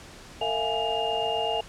sine tone cluster, 453.4 / 655 / 703 / 837 / 2823 Hz, A#4 / E5 / F5 / G#5 / F7, -48 / -11 / +11 / +13 / +18 cents, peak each -31 dBFS, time 0.41-1.61 s, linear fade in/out 5 ms, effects pink hiss -46 dBFS RMS until 1.68 s + low-pass 8000 Hz 12 dB/octave

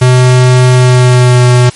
square tone with pitch glide, 126.4 to 123.87 Hz, B2 to B2, +41 to +6 cents, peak -3 dBFS, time 0.01-1.7 s, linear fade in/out 10 ms, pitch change -35 cents, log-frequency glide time 0.72-1.46 s, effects white hiss -32 dBFS RMS until 1.75 s + MP3 48 kbps

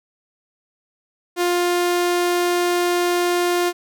sawtooth tone, 352.2 Hz, F4, 15 cents sharp, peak -13 dBFS, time 1.36-3.73 s, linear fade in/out 50 ms, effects none

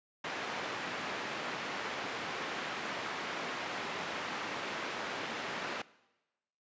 white band-pass noise, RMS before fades -39 dBFS, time 0.24-5.82 s, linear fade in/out 5 ms, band 190 to 2100 Hz, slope 12 dB/octave, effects noise-tail reverb RT60 1.0 s tail -20 dB re dry + resampled to 16000 Hz

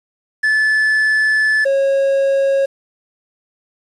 triangle tone pair in turn, 1737 / 547.1 Hz, A6 / C#5, -23 / -23 cents, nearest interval octave + minor sixth, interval 2000 cents, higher first, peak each -10 / -10 dBFS, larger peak neither, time 0.43-1.65 / 1.65-2.66 s, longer first, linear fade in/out 10 ms, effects resampled to 24000 Hz + 7-bit

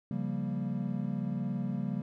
triangle chord, G half-diminished seventh, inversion second, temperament equal, 138.59 / 174.61 / 196 / 233.1 Hz, Db3 / F3 / G3 / Bb3, 0 / 0 / 0 / 0 cents, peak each -35 / -36 / -33 / -35 dBFS, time 0.11-2.02 s, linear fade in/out 2 ms, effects none

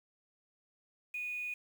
sine tone with quantisation, 2475 Hz, D#7, 10 cents flat, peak -36 dBFS, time 1.14-1.54 s, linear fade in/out 5 ms, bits 9, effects none

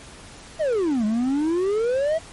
triangle exponential two-way sweep, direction down then up, 663 to 207.7 to 663 Hz, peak -17 dBFS, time 0.59-2.19 s, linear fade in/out 20 ms, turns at 1.05 s, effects pink hiss -43 dBFS RMS until 2.32 s + MP3 48 kbps

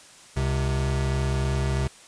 square tone pair together, 67.71 / 130.81 Hz, C#2 / C3, -40 / 0 cents, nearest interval major seventh, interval 1140 cents, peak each -26 dBFS, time 0.36-1.88 s, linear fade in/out 10 ms, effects white hiss -49 dBFS RMS until 2.07 s + resampled to 22050 Hz

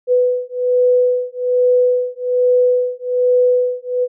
sine beating tone pair, 496.5 / 497.7 Hz, B4 / B4, +9 / +13 cents, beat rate 1.2 Hz, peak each -15 dBFS, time 0.07-4.08 s, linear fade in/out 50 ms, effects none

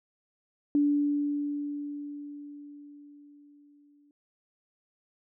sine tone with exponential decay, 290 Hz, D4, 22 cents flat, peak -20 dBFS, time 0.75-4.11 s, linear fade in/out 1 ms, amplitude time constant 730 ms, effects none

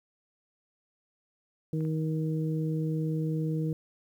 harmonic tone, 157.6 Hz, D#3, 23 cents sharp, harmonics 1 / 2 / 3, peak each -28 / -34 / -38 dBFS, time 1.73-3.73 s, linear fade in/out 2 ms
clicks, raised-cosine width 0.5 ms, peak -38 dBFS, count 2, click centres 1.807 / 1.851 s
effects 10-bit

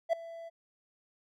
triangle tone with ADSR envelope, 666 Hz, E5, 18 cents sharp, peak -20 dBFS, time 0.09-0.5 s, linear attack 39 ms, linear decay 5 ms, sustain -20 dB, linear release 24 ms, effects none

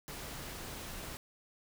pink noise, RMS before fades -44 dBFS, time 0.08-1.17 s, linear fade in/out 0 ms, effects none

